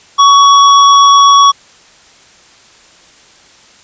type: tone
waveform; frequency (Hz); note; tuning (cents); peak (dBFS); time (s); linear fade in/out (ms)
square; 1123; C#6; +22; -3; 0.18-1.52; 20
effects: white hiss -42 dBFS RMS until 3.83 s + resampled to 16000 Hz